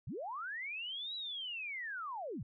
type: linear two-way sweep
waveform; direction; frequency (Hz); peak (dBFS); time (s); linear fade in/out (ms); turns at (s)
sine; up then down; 81.3 to 3951 to 81.3; -39; 0.07-2.43; 5; 1.15
effects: none